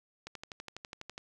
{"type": "click train", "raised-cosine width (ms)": 0.2, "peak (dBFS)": -25, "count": 12, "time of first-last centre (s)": [0.27, 1.179], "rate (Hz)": 12.1, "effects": []}